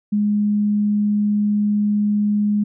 sine tone, 207.7 Hz, G#3, in tune, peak -15 dBFS, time 0.12-2.64 s, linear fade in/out 10 ms, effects none

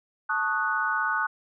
sine chord, D# half-diminished seventh, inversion second, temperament equal, 880 / 1108.7 / 1244.5 / 1480 Hz, A5 / C#6 / D#6 / F#6, 0 / 0 / 0 / 0 cents, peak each -31 / -32 / -30 / -26 dBFS, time 0.29-1.27 s, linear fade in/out 10 ms, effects none

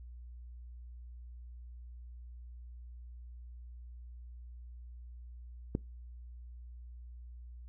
click, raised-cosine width 3 ms, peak -18 dBFS, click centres 5.751 s, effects noise-tail reverb RT60 0.2 s tail -23 dB re dry + added 60 Hz sine -46 dBFS peak until 7.68 s

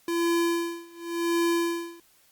square tone with tremolo, 339.3 Hz, F4, 50 cents flat, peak -22 dBFS, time 0.08-2 s, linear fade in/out 2 ms, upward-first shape sine, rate 0.91 Hz, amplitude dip 95%, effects white hiss -61 dBFS RMS until 2.31 s + Opus 48 kbps

